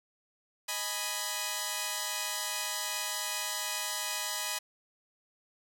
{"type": "chord", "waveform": "5% pulse", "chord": "G# minor", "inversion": "second", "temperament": "equal", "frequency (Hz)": [622.3, 830.6, 987.8], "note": ["D#5", "G#5", "B5"], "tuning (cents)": [0, 0, 0], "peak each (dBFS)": [-28, -26, -23], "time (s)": [0.68, 4.59], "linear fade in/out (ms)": 10, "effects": []}